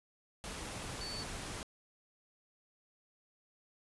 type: tone in noise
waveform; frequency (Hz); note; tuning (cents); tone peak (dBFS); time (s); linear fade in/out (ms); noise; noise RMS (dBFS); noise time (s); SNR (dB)
sine; 4492; C#8; +22; -42; 1.01-1.23; 0; pink; -43; 0.44-1.63; -2
effects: resampled to 24000 Hz